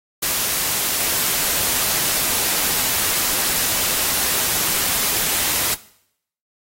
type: noise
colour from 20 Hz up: white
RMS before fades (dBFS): -20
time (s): 0.22-5.75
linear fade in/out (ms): 10
effects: noise-tail reverb RT60 0.7 s tail -19 dB re dry + AAC 48 kbps